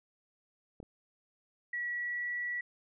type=clicks; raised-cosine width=2 ms; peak=-32 / -38 dBFS; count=2; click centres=0.802 / 0.829 s
type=tone with pitch glide; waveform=sine; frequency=1931 to 1943.3 Hz; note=B6 to B6; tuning=-39 to -28 cents; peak=-33 dBFS; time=1.73-2.61 s; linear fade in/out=5 ms; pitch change=+11 cents; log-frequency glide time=1.9-2.31 s
effects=none